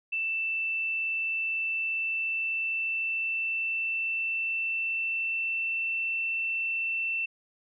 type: tone with pitch glide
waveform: sine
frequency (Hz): 2661 to 2681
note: E7 to E7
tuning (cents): +16 to +29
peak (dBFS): -27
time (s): 0.12-7.26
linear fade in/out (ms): 10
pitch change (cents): +13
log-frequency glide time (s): 1.71-5.98
effects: none